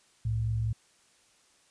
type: tone pair together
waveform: sine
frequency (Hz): 65.45 / 110.8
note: C2 / A2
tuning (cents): +1 / +13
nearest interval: major sixth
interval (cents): 912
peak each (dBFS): -35 / -27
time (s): 0.25-0.73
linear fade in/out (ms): 5
effects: white hiss -64 dBFS RMS until 1.7 s + resampled to 22050 Hz